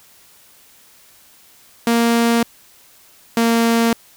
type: tone pair in turn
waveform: sawtooth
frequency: 233.1 / 230.7 Hz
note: A#3 / A#3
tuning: 0 / -18 cents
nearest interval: unison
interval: 18 cents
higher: first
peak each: -9 dBFS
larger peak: neither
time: 1.87-2.43 / 3.37-3.93 s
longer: neither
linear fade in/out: 2 ms
effects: white hiss -49 dBFS RMS until 4.16 s